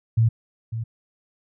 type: tone with echo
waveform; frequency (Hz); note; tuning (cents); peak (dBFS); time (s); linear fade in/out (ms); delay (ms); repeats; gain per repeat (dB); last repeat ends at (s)
sine; 113.5; A#2; -46; -14; 0.17-0.29; 10; 550; 1; -11; 0.84
effects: none